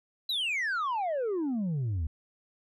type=exponential sweep; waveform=sine; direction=down; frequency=4074 to 73.42 Hz; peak=-25 dBFS; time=0.29-2.07 s; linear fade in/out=5 ms; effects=tanh soft clip ceiling -27 dBFS